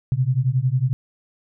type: beating tone pair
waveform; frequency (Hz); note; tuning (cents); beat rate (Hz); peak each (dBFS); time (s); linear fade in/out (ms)
sine; 123.47 / 134.47; B2 / C3; 0 / +48; 11; -20; 0.12-0.93; 0
effects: none